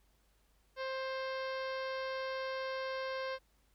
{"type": "harmonic tone with a mistuned harmonic", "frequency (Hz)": 527, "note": "C5", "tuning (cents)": 12, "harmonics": [1, 2, 3, 4, 5, 6, 7, 8, 9, 10], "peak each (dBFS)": [-38, -43, -45, -49, -53, -54, -56, -55, -55, -59], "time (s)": [0.76, 3.39], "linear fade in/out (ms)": 50, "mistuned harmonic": 10, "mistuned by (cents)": 57, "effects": ["added 50 Hz sine -70 dBFS peak until 3.74 s", "pink hiss -74 dBFS RMS until 3.74 s"]}